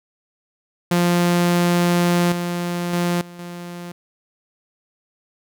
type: tone with level steps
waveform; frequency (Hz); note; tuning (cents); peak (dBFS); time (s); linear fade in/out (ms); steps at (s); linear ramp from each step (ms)
sawtooth; 174.61; F3; 0; -11 / -18 / -14 / -33 / -27; 0.91-3.92; 5; 2.32 / 2.93 / 3.21 / 3.39; 2
effects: none